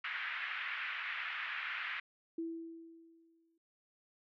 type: band-pass noise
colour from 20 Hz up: pink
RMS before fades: -40 dBFS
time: 0.04-2 s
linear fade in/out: 5 ms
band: 1500 to 2600 Hz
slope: 24 dB/octave
type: tone with exponential decay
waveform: sine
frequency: 330 Hz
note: E4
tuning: 2 cents sharp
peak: -35 dBFS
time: 2.38-3.58 s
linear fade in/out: 5 ms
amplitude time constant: 260 ms
effects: low-pass 4000 Hz 12 dB/octave